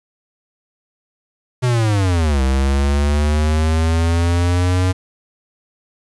square linear two-way sweep, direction down then up, 127.9 to 65.41 to 92.8 Hz, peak -14 dBFS, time 1.62-4.93 s, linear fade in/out 20 ms, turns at 2.42 s, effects resampled to 24000 Hz + 8-bit

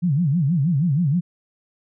sine tone with vibrato, 155.56 Hz, D#3, in tune, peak -16 dBFS, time 0.02-1.21 s, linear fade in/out 20 ms, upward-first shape sine, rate 6.3 Hz, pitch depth 270 cents each way, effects none

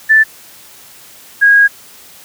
sine tone pair in turn, 1760 / 1641 Hz, A6 / G#6, 0 / -21 cents, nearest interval minor second, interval 121 cents, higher first, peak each -4 dBFS, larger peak neither, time 0.09-0.24 / 1.41-1.68 s, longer second, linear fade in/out 20 ms, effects white hiss -39 dBFS RMS until 2.24 s + high-pass 60 Hz 12 dB/octave

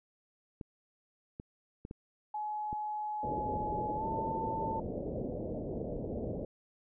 clicks, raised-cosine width 3 ms, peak -29 dBFS, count 5, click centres 0.612 / 1.399 / 1.851 / 1.911 / 2.729 s
sine tone with pitch glide, 847 to 889.1 Hz, G#5 to A5, +34 to +18 cents, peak -34 dBFS, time 2.34-4.8 s, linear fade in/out 5 ms, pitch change +84 cents, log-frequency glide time 3.95-4.06 s
white low-pass noise, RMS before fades -38 dBFS, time 3.23-6.45 s, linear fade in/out 2 ms, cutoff 610 Hz, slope 48 dB/octave
effects none

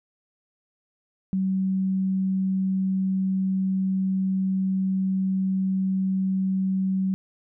sine tone, 190 Hz, F#3, 46 cents sharp, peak -21 dBFS, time 1.33-7.14 s, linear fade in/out 0 ms, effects none

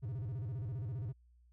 triangle tone with vibrato, 116.54 Hz, A#2, in tune, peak -35 dBFS, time 0.02-1.13 s, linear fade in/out 20 ms, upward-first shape square, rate 15 Hz, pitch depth 240 cents each way, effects added 60 Hz sine -62 dBFS peak until 1.52 s

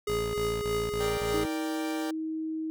square tone with tremolo, 415.3 Hz, G#4, in tune, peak -27 dBFS, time 0.07-1.44 s, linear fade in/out 5 ms, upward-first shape triangle, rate 3.3 Hz, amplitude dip 45%
15% pulse tone bursts, 56.3 Hz, A1, 40 cents sharp, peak -28 dBFS, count 5, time 0.08-1.46 s, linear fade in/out 10 ms, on 260 ms, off 20 ms
sawtooth chord, G minor, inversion first, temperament equal, 466.2 / 587.3 / 784 Hz, Bb4 / D5 / G5, 0 / 0 / 0 cents, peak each -35 dBFS, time 1-2.11 s, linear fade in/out 5 ms
sine tone, 317.2 Hz, D#4, 33 cents sharp, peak -30 dBFS, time 1.34-2.7 s, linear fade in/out 0 ms
effects none

